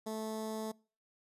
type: tone with notch filter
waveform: 15% pulse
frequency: 218.7 Hz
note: A3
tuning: 10 cents flat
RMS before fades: -39 dBFS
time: 0.06-0.72 s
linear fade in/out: 10 ms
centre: 2400 Hz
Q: 0.77
effects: noise-tail reverb RT60 0.4 s tail -25 dB re dry + resampled to 32000 Hz